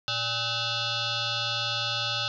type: tone with frequency modulation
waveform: sine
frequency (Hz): 115.9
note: A#2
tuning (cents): -10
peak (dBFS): -26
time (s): 0.08-2.28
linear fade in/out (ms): 0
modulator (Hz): 699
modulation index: 6.4
effects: none